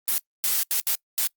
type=noise bursts at uneven times; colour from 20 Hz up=blue; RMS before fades=-23 dBFS; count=5; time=0.08-0.18 / 0.44-0.63 / 0.71-0.8 / 0.87-0.95 / 1.18-1.27 s; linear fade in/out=0 ms; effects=noise-tail reverb RT60 0.1 s tail -25 dB re dry + Opus 32 kbps